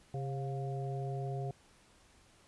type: harmonic tone with a mistuned harmonic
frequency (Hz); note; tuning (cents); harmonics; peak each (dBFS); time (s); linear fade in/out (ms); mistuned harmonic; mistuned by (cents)
134.2; C3; +44; 1 / 3 / 4 / 5; -36 / -43 / -49 / -44; 0.14-1.51; 2; 5; +82
effects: pink hiss -64 dBFS RMS until 2.47 s + resampled to 24000 Hz